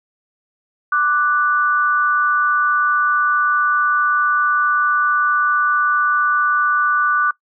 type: tone pair together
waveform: sine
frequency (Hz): 1175.4 / 1480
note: D6 / F#6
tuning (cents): +1 / 0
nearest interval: major third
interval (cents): 399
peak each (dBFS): -16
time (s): 0.92-7.31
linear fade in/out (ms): 5
effects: noise-tail reverb RT60 0.1 s tail -20 dB re dry